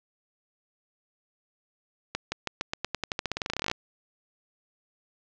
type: accelerating click train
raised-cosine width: 0.2 ms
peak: -11 dBFS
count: 25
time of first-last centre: 2.15-3.714 s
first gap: 170 ms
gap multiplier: 0.9
effects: low-pass 6000 Hz 12 dB/octave + 8-bit